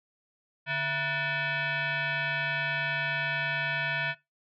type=tone with frequency modulation; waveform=sine; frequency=145.1 Hz; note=D3; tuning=21 cents flat; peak=-27 dBFS; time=0.66-4.15 s; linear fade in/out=50 ms; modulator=812 Hz; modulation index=3.2; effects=noise-tail reverb RT60 0.2 s tail -19 dB re dry